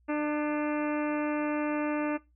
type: harmonic tone with a mistuned harmonic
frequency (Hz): 298.9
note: D4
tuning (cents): +31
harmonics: 1 / 2 / 3 / 4 / 5 / 6 / 7 / 8 / 9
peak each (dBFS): -28 / -34 / -38 / -40 / -42 / -44 / -45 / -46 / -47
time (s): 0.08-2.18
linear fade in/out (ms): 20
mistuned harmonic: 6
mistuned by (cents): -48
effects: noise-tail reverb RT60 0.2 s tail -18 dB re dry + added 60 Hz sine -62 dBFS peak until 2.35 s